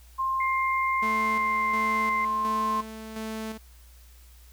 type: tone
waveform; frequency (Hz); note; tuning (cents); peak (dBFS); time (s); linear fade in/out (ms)
sine; 1058; C6; +19; -24; 0.18-2.82; 20
type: tone with pitch glide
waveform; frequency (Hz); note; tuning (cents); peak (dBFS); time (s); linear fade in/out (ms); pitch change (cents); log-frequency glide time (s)
sine; 2109 to 2082; C7 to C7; +13 to -9; -28; 0.4-2.25; 5; -22; 1.03-2.09
type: tone with tremolo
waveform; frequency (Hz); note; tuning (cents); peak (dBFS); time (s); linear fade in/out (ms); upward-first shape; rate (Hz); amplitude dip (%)
sawtooth; 220; A3; 0; -28; 1.02-3.58; 10; square; 1.4; 50
effects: added 60 Hz sine -49 dBFS peak until 4.52 s + white hiss -58 dBFS RMS until 4.52 s